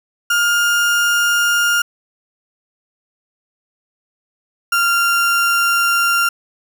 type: tone pair in turn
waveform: 35% pulse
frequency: 1412 / 1388.5 Hz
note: F6 / F6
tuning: +19 / -10 cents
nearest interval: unison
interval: 29 cents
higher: first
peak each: -11 dBFS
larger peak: neither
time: 0.3-1.82 / 4.72-6.29 s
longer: second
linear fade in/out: 5 ms
effects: none